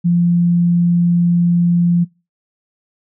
sine tone, 173.1 Hz, F3, 15 cents flat, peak -10 dBFS, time 0.04-2.05 s, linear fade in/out 20 ms, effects noise-tail reverb RT60 0.3 s tail -25 dB re dry

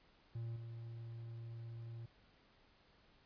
triangle tone with level steps, 115.6 Hz, A#2, 14 cents flat, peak -39 / -44 dBFS, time 0.35-2.06 s, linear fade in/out 5 ms, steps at 0.56 s, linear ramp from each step 2 ms, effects pink hiss -69 dBFS RMS until 3.25 s + resampled to 11025 Hz

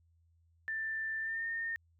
sine tone with pitch glide, 1776 to 1827 Hz, A6 to A#6, +16 to -35 cents, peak -34 dBFS, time 0.68-1.76 s, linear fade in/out 0 ms, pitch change +49 cents, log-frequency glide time 1.2-1.45 s, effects added 83 Hz sine -66 dBFS peak until 1.99 s

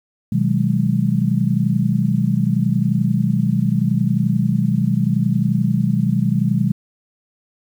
sine chord, G# minor seventh, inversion first, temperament just, 124.59 / 155.74 / 186.89 / 207.7 Hz, B2 / D#3 / F#3 / G#3, +16 / +2 / +18 / 0 cents, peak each -20 dBFS, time 0.32-6.72 s, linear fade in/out 5 ms, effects 8-bit

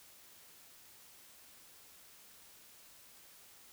silence, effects white hiss -59 dBFS RMS until 3.72 s

